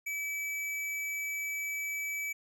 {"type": "tone", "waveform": "square", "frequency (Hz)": 2298, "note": "D7", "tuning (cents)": -38, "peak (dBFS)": -34, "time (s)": [0.06, 2.33], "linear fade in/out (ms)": 10, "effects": []}